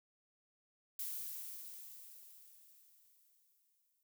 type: noise with exponential decay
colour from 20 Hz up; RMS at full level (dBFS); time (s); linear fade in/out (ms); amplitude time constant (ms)
violet; -41; 0.99-4.03; 2; 660
effects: noise-tail reverb RT60 0.1 s tail -23 dB re dry